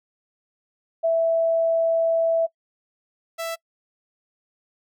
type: tone pair in turn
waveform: sine / sawtooth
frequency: 659.3 / 661.7 Hz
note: E5 / E5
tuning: 0 / +6 cents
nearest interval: unison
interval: 6 cents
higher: second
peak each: -17 / -23 dBFS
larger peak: first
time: 1.03-2.47 / 3.38-3.56 s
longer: first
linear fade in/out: 20 ms
effects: noise-tail reverb RT60 0.1 s tail -25 dB re dry